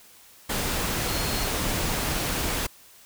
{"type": "tone in noise", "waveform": "sine", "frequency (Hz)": 4269, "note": "C8", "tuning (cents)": 34, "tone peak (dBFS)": -36, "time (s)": [1.07, 1.48], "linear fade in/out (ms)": 10, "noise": "pink", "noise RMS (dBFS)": -27, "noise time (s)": [0.49, 2.67], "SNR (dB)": -12, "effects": ["white hiss -52 dBFS RMS until 3.05 s"]}